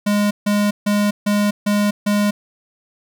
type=tone bursts; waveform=square; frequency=206.2 Hz; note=G#3; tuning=12 cents flat; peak=-15 dBFS; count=6; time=0.06-2.31 s; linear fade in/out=10 ms; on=250 ms; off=150 ms; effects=none